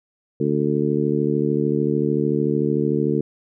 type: harmonic tone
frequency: 73.42 Hz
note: D2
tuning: in tune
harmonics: 2 / 3 / 4 / 5 / 6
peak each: -24 / -24 / -24 / -24 / -24 dBFS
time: 0.4-3.21 s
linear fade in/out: 5 ms
effects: none